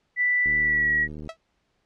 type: tone with pitch glide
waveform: sine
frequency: 1975.5 to 1917 Hz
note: B6 to A#6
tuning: 0 to +48 cents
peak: -19 dBFS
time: 0.16-1.08 s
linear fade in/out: 50 ms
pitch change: -52 cents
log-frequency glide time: 0.57-0.92 s
type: click train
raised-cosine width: 3 ms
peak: -26 dBFS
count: 63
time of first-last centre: 0.46-1.274 s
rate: 76.2 Hz
type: tone with exponential decay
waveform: sawtooth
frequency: 652 Hz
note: E5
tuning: 19 cents flat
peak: -26 dBFS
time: 1.29-1.37 s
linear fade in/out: 2 ms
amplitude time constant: 17 ms
effects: pink hiss -71 dBFS RMS until 1.85 s + low-pass 5000 Hz 12 dB/octave